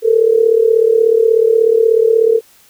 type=tone with amplitude modulation; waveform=sine; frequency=450.8 Hz; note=A4; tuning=42 cents sharp; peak=-4 dBFS; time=0.02-2.41 s; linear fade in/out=50 ms; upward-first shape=sine; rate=36.5 Hz; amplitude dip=80%; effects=white hiss -48 dBFS RMS until 2.69 s